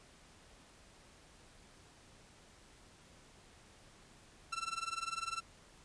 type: tone with tremolo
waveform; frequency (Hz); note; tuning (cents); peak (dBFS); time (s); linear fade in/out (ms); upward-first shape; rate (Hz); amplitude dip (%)
sawtooth; 1344; E6; +33; -30; 4.52-5.41; 10; triangle; 20; 100
effects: pink hiss -61 dBFS RMS until 5.84 s + resampled to 22050 Hz